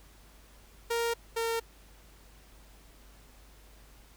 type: tone pair in turn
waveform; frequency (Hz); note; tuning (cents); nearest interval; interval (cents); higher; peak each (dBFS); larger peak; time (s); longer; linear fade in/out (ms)
sawtooth; 466.2 / 457.7; A#4 / A#4; 0 / -32; unison; 32; first; -24 / -25; first; 0.9-1.14 / 1.36-1.6; neither; 10
effects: added 50 Hz sine -55 dBFS peak until 4.16 s + pink hiss -59 dBFS RMS until 4.16 s